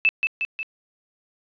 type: tone with echo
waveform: sine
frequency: 2627 Hz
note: E7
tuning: 7 cents flat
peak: -14 dBFS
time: 0.05-0.09 s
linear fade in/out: 0 ms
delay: 180 ms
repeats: 3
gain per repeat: -4 dB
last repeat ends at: 0.63 s
effects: resampled to 11025 Hz + 9-bit